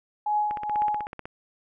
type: tone with tremolo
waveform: sine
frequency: 840 Hz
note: G#5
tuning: 19 cents sharp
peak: -20 dBFS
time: 0.26-1.07 s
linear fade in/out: 5 ms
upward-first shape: triangle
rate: 2.2 Hz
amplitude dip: 80%
type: click train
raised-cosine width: 0.5 ms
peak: -21 dBFS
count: 13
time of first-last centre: 0.51-1.255 s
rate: 16.1 Hz
effects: none